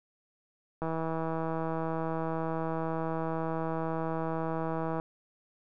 click train, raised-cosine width 1 ms, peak -20 dBFS, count 678, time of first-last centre 0.82-4.999 s, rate 162 Hz, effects none

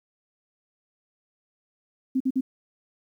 sine tone bursts, 261.6 Hz, C4, in tune, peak -20 dBFS, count 3, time 2.15-2.41 s, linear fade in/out 10 ms, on 54 ms, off 49 ms, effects 10-bit

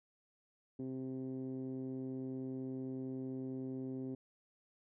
10% pulse tone with low-pass filter, 130.81 Hz, C3, in tune, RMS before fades -42 dBFS, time 0.79-4.15 s, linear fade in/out 5 ms, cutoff 310 Hz, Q 3.4, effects none

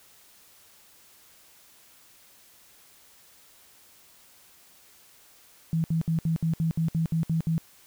sine tone bursts, 162.8 Hz, E3, 21 cents flat, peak -22 dBFS, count 11, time 5.73-7.58 s, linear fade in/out 0 ms, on 110 ms, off 64 ms, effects white hiss -56 dBFS RMS until 7.86 s

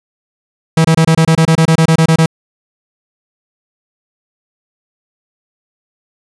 45% pulse tone bursts, 161.7 Hz, E3, 33 cents flat, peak -6 dBFS, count 15, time 0.77-2.26 s, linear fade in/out 5 ms, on 76 ms, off 25 ms, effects resampled to 24000 Hz

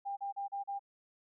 sine tone bursts, 798 Hz, G5, 31 cents sharp, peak -35 dBFS, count 5, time 0.05-0.794 s, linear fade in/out 20 ms, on 120 ms, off 36 ms, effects none

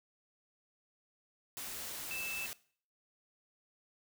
sine tone in noise, 2637 Hz, E7, in tune, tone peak -39 dBFS, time 2.11-2.46 s, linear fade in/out 0 ms, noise white, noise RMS -43 dBFS, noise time 1.57-2.53 s, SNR +1 dB, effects noise-tail reverb RT60 0.5 s tail -20 dB re dry

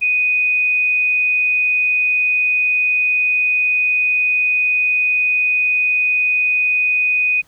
sine tone, 2489 Hz, D#7, in tune, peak -13 dBFS, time 0.01-7.42 s, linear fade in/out 20 ms, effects pink hiss -55 dBFS RMS until 7.47 s

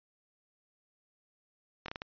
slowing click train, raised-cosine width 0.3 ms, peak -22 dBFS, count 5, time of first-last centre 1.86-2.019 s, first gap 23 ms, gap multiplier 1.38, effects resampled to 11025 Hz

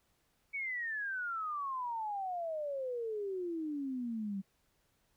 sine exponential sweep, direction down, 2271 to 190 Hz, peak -35 dBFS, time 0.53-4.42 s, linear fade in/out 20 ms, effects pink hiss -75 dBFS RMS until 5.16 s

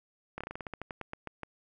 slowing click train, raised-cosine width 0.5 ms, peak -23 dBFS, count 15, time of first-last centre 0.38-1.433 s, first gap 26 ms, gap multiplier 1.15, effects none

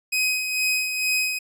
sawtooth tone with tremolo, 2519 Hz, D#7, 21 cents sharp, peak -16 dBFS, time 0.12-1.39 s, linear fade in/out 10 ms, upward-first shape sine, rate 2.2 Hz, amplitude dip 50%, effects resampled to 32000 Hz

